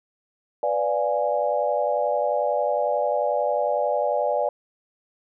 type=chord; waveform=sine; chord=B diminished seventh; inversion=none; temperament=equal with one note detuned; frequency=496.2 / 587.3 / 698.5 / 830.6 Hz; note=B4 / D5 / F5 / Ab5; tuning=+8 / 0 / 0 / 0 cents; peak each=-27 / -23 / -28 / -27 dBFS; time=0.63-4.49 s; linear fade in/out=2 ms; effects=none